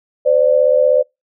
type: tone pair together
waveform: sine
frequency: 513.7 / 590 Hz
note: C5 / D5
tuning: -32 / +8 cents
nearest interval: major second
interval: 240 cents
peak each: -12 dBFS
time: 0.25-1.03 s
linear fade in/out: 20 ms
effects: noise-tail reverb RT60 0.2 s tail -26 dB re dry